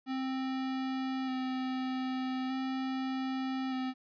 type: tone with vibrato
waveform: square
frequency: 260.7 Hz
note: C4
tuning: 6 cents flat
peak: -33 dBFS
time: 0.06-3.94 s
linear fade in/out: 50 ms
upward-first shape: square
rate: 0.41 Hz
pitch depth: 13 cents each way
effects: resampled to 11025 Hz + 12-bit